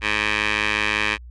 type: tone with band-pass filter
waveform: 15% pulse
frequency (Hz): 105.4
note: G#2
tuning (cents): +26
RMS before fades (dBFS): -22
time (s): 0.01-1.18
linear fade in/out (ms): 50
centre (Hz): 2300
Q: 2.5
effects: added 60 Hz sine -37 dBFS peak until 1.3 s + resampled to 24000 Hz